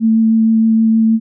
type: tone with vibrato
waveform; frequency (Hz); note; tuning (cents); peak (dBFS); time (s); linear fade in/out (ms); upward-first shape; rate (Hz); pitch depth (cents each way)
sine; 223.2; A3; +25; -8; 0-1.2; 50; triangle; 6.4; 12
effects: none